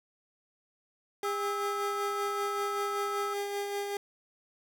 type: tone with tremolo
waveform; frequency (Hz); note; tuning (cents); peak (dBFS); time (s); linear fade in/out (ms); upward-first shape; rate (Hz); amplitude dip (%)
30% pulse; 404.2; G#4; -47; -28; 1.23-3.97; 2; sine; 5.2; 35
type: tone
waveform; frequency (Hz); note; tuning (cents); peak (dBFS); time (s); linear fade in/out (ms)
sine; 1298; E6; -27; -33; 1.24-3.34; 10
effects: none